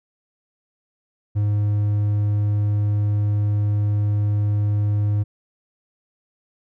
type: tone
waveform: triangle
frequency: 103.7 Hz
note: G#2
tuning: 2 cents flat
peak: -15 dBFS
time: 1.35-5.24 s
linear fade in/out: 20 ms
effects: none